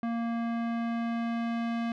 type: tone with low-pass filter sweep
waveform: square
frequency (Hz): 232.2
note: A#3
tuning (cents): -7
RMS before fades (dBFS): -31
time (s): 0.03-1.92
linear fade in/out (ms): 2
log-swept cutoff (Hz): 1600 to 2900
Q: 0.83
effects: none